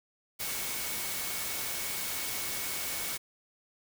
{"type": "tone in noise", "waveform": "sine", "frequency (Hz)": 2218, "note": "C#7", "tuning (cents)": 0, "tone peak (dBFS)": -45, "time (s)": [0.39, 3.18], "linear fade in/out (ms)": 20, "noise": "white", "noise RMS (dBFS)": -35, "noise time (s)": [0.39, 3.18], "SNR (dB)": -13, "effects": []}